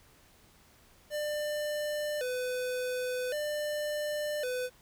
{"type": "tone with vibrato", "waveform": "square", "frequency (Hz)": 547, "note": "C#5", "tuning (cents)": -23, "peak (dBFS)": -32, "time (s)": [1.1, 4.7], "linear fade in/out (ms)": 50, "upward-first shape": "square", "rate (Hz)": 0.45, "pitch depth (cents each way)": 150, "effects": ["pink hiss -61 dBFS RMS until 4.81 s"]}